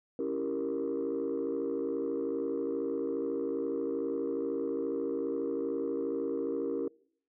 sine chord, C# diminished seventh, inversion none, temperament equal, 277.2 / 329.6 / 392 / 466.2 Hz, C#4 / E4 / G4 / Bb4, 0 / 0 / 0 / 0 cents, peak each -35 / -36 / -35 / -33 dBFS, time 0.19-6.88 s, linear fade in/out 2 ms, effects noise-tail reverb RT60 0.6 s tail -25 dB re dry + tanh soft clip ceiling -25 dBFS

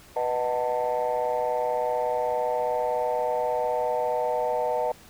sine chord, B dominant seventh, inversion none, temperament just, 493.9 / 617.4 / 740.8 / 889 Hz, B4 / D#5 / F#5 / A5, 0 / -14 / +2 / +18 cents, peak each -27 / -27 / -30 / -28 dBFS, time 0.16-4.92 s, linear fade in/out 5 ms, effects tanh soft clip ceiling -17 dBFS + pink hiss -51 dBFS RMS until 5.09 s

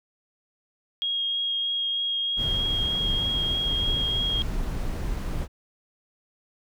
sine tone with vibrato, 3266 Hz, G#7, 30 cents flat, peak -24 dBFS, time 1.02-4.42 s, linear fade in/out 0 ms, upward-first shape triangle, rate 3.2 Hz, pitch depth 10 cents each way
brown noise, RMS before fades -29 dBFS, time 2.36-5.48 s, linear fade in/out 50 ms
effects none

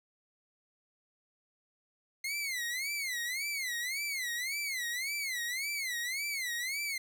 sawtooth tone with vibrato, 2093 Hz, C7, in tune, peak -30 dBFS, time 2.24-6.98 s, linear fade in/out 5 ms, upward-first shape sine, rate 1.8 Hz, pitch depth 190 cents each way, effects none

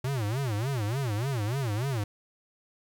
square tone with vibrato, 119.7 Hz, A#2, 46 cents sharp, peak -28 dBFS, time 0.04-2.04 s, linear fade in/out 5 ms, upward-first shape sine, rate 3.4 Hz, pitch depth 280 cents each way, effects 11-bit

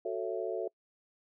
sine chord, F# minor seventh, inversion none, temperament just, 370 / 444 / 555 / 666 Hz, F#4 / A4 / C#5 / E5, 0 / +16 / +2 / +18 cents, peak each -37 / -36 / -40 / -38 dBFS, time 0.05-0.68 s, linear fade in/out 5 ms, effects noise-tail reverb RT60 0.1 s tail -26 dB re dry

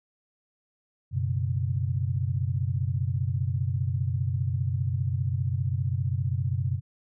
sine chord, F# suspended fourth, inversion none, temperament equal with one note detuned, 93.52 / 123.47 / 138.59 Hz, F#2 / B2 / C#3, +19 / 0 / 0 cents, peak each -28 / -28 / -31 dBFS, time 1.11-6.81 s, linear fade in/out 50 ms, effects none

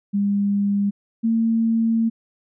sine tone pair in turn, 201.6 / 226.7 Hz, G3 / A#3, +49 / -48 cents, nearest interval major second, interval 203 cents, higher second, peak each -17 / -16 dBFS, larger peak second, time 0.13-0.91 / 1.23-2.1 s, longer second, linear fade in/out 20 ms, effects none

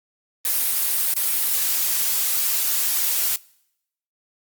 blue noise with dropouts, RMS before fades -21 dBFS, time 0.45-3.36 s, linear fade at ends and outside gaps 1 ms, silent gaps 1.139-1.163 s, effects noise-tail reverb RT60 0.8 s tail -24 dB re dry + Opus 32 kbps

